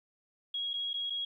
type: tone with dropouts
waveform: sine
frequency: 3304 Hz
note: G#7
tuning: 10 cents flat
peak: -32 dBFS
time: 0.54-1.25 s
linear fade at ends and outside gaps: 5 ms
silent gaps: 0.734-0.738 / 0.933-0.94 / 1.099-1.103 s
effects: 12-bit